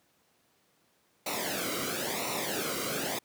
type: noise with flanger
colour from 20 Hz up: pink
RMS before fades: -33 dBFS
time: 1.26-3.19 s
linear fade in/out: 5 ms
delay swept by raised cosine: 0.61 to 1.17 ms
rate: 0.98 Hz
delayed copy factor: -0.75
effects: pink hiss -69 dBFS RMS until 3.24 s + high-pass 150 Hz 12 dB/octave